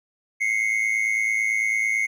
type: tone pair together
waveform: triangle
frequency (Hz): 2082 / 2191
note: C7 / C#7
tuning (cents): -9 / -21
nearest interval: minor second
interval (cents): 88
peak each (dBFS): -22 / -21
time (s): 0.4-2.07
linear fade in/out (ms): 20
effects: none